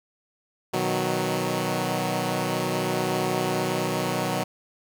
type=chord; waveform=10% pulse; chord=B major; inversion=none; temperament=equal; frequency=123.47 / 155.56 / 185 Hz; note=B2 / D#3 / F#3; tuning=0 / 0 / 0 cents; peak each=-21 / -21 / -19 dBFS; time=0.73-4.44 s; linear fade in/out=10 ms; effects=none